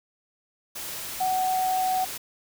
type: tone in noise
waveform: sine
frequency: 747 Hz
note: F#5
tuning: 16 cents sharp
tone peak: -22 dBFS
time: 1.2-2.05 s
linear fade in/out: 10 ms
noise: white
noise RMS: -35 dBFS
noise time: 0.75-2.18 s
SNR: +10 dB
effects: none